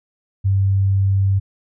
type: tone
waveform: sine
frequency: 97.5 Hz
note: G2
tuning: 9 cents flat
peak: -13 dBFS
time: 0.44-1.4 s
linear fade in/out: 20 ms
effects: none